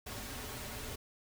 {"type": "noise with comb filter", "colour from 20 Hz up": "pink", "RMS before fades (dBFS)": -43, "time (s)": [0.06, 0.96], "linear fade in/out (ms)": 10, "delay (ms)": 5.9, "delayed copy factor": -0.6, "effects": []}